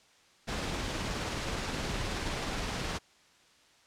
pink noise with tremolo, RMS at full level -33 dBFS, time 0.47-2.99 s, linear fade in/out 20 ms, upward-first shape triangle, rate 19 Hz, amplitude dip 25%, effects white hiss -62 dBFS RMS until 3.86 s + low-pass 6000 Hz 12 dB/octave

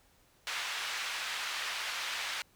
white band-pass noise, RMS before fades -37 dBFS, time 0.47-2.42 s, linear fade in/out 0 ms, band 1100 to 3300 Hz, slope 12 dB/octave, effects pink hiss -66 dBFS RMS until 2.55 s

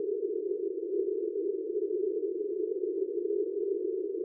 pink band-pass noise, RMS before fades -32 dBFS, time 0-4.24 s, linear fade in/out 2 ms, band 350 to 440 Hz, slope 96 dB/octave, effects none

